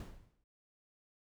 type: noise with exponential decay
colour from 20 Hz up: brown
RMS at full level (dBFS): -41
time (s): 0-0.44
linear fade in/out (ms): 2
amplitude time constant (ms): 95
effects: none